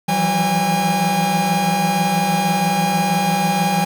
45% pulse tone cluster, 165.3 / 171.5 / 189.6 / 814 Hz, E3 / F3 / F#3 / G#5, +5 / -31 / +43 / -35 cents, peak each -25 / -25 / -21 / -18 dBFS, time 0.08-3.85 s, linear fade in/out 10 ms, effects 7-bit

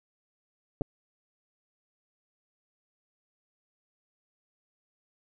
clicks, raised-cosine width 2 ms, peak -17 dBFS, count 2, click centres 0.811 / 0.818 s, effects none

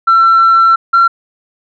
sine tone pair in turn, 1347 / 1365 Hz, E6 / F6, +37 / -40 cents, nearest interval unison, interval 23 cents, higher second, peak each -3 dBFS, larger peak neither, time 0.07-0.76 / 0.93-1.08 s, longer first, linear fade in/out 10 ms, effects tanh soft clip ceiling -2 dBFS

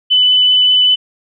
sine tone with vibrato, 3000 Hz, F#7, 23 cents sharp, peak -7 dBFS, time 0.1-0.96 s, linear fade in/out 20 ms, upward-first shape triangle, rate 5.1 Hz, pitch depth 8 cents each way, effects none

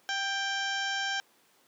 harmonic tone with a mistuned harmonic, 784 Hz, G5, in tune, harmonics 1 / 2 / 3 / 4 / 5 / 6 / 7 / 8 / 9, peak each -36 / -32 / -42 / -36 / -44 / -48 / -40 / -46 / -49 dBFS, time 0.09-1.2 s, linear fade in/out 0 ms, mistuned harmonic 2, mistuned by +18 cents, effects pink hiss -64 dBFS RMS until 1.67 s + high-pass 300 Hz 12 dB/octave

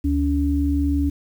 sine tone pair together, 73.42 / 284.2 Hz, D2 / C#4, 0 / +43 cents, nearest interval octave + major seventh, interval 2343 cents, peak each -20 dBFS, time 0.04-1.1 s, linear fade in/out 10 ms, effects 8-bit

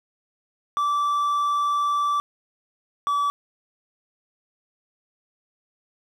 triangle tone pair in turn, 1163 / 1149 Hz, D6 / D6, -17 / -38 cents, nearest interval unison, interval 21 cents, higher first, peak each -18 dBFS, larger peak neither, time 0.77-2.2 / 3.07-3.3 s, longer first, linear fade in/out 0 ms, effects none

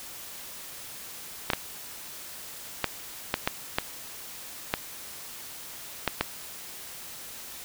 clicks, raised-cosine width 0.3 ms, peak -7 dBFS, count 9, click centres 1.502 / 1.534 / 2.843 / 3.341 / 3.475 / 3.785 / 4.739 / 6.077 / 6.21 s, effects white hiss -42 dBFS RMS until 7.64 s

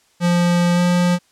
square tone with pitch glide, 174.61 to 176.74 Hz, F3 to F3, 0 to +21 cents, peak -14 dBFS, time 0.2-1.19 s, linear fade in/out 50 ms, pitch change +21 cents, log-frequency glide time 0.74-0.8 s, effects white hiss -58 dBFS RMS until 1.31 s + low-pass 9000 Hz 12 dB/octave

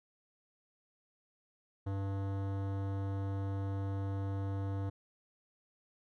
sine tone with hard clipping, 98 Hz, G2, in tune, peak -36 dBFS, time 1.86-4.9 s, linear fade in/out 10 ms, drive 18 dB, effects none

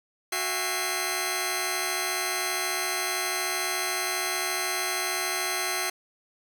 10% pulse tone cluster, 368.7 / 664 / 812 / 2093 Hz, F#4 / E5 / G#5 / C7, -6 / +12 / -39 / 0 cents, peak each -24 / -25 / -27 / -21 dBFS, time 0.32-5.9 s, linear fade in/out 5 ms, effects none

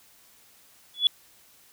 sine tone with exponential growth, 3415 Hz, G#7, 48 cents sharp, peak -12 dBFS, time 0.94-1.07 s, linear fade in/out 1 ms, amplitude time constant 28 ms, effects tanh soft clip ceiling -8 dBFS + white hiss -57 dBFS RMS until 1.72 s

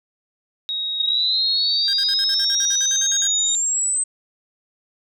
sine tone with pitch glide, 3784 to 3736 Hz, A#7 to A#7, +25 to +3 cents, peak -22 dBFS, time 0.69-3.55 s, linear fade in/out 0 ms, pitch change -22 cents, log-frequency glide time 2.58-2.66 s
sine exponential sweep, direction up, 3729 to 8250 Hz, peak -18 dBFS, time 0.99-4.04 s, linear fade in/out 10 ms
sawtooth tone bursts, 1600 Hz, G6, 35 cents sharp, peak -26 dBFS, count 14, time 1.88-3.27 s, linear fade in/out 0 ms, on 51 ms, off 52 ms
effects none

